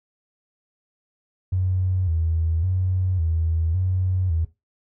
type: tone with vibrato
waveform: triangle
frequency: 86.8 Hz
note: F2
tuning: 10 cents flat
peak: -15 dBFS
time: 1.52-4.45 s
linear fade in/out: 10 ms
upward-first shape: square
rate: 0.9 Hz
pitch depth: 110 cents each way
effects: noise-tail reverb RT60 0.2 s tail -18 dB re dry + tanh soft clip ceiling -17 dBFS